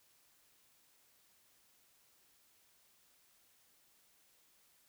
silence, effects white hiss -70 dBFS RMS until 4.88 s

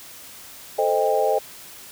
sine chord, A half-diminished seventh, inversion none, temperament equal with one note detuned, 440 / 523.3 / 622.3 / 796.8 Hz, A4 / C5 / Eb5 / G5, 0 / 0 / 0 / +28 cents, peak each -23 dBFS, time 0.78-1.39 s, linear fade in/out 10 ms, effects white hiss -42 dBFS RMS until 1.91 s

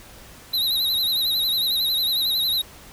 square tone with vibrato, 3911 Hz, B7, 18 cents flat, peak -20 dBFS, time 0.53-2.62 s, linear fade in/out 10 ms, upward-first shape sine, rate 11 Hz, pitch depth 82 cents each way, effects added 60 Hz sine -55 dBFS peak until 2.92 s + pink hiss -45 dBFS RMS until 2.92 s

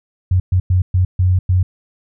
sine tone bursts at uneven times, 91.6 Hz, F#2, 17 cents flat, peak -10 dBFS, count 6, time 0.31-0.4 / 0.52-0.6 / 0.7-0.82 / 0.94-1.05 / 1.19-1.39 / 1.49-1.63 s, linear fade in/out 5 ms, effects none

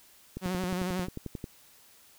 click train, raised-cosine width 3 ms, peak -23 dBFS, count 13, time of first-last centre 0.37-1.441 s, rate 11.2 Hz
sawtooth tone with vibrato, 182.7 Hz, F#3, 22 cents flat, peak -26 dBFS, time 0.41-1.08 s, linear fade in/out 50 ms, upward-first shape sine, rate 11 Hz, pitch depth 50 cents each way
effects white hiss -58 dBFS RMS until 2.18 s

